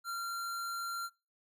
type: tone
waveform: square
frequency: 1377 Hz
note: F6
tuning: 25 cents flat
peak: -36 dBFS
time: 0.04-1.1 s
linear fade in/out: 50 ms
effects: noise-tail reverb RT60 0.3 s tail -24 dB re dry + MP3 96 kbps